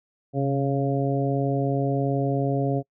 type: harmonic tone with a mistuned harmonic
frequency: 138.59 Hz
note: C#3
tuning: in tune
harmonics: 1 / 2 / 3 / 4 / 5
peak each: -24 / -27 / -29 / -30 / -31 dBFS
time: 0.33-2.83 s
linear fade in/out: 50 ms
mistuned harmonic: 1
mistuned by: -36 cents
effects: noise-tail reverb RT60 0.1 s tail -26 dB re dry